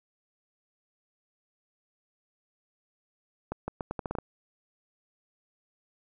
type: accelerating click train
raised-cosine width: 1 ms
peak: -18 dBFS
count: 9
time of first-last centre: 3.52-4.186 s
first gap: 160 ms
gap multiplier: 0.8
effects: none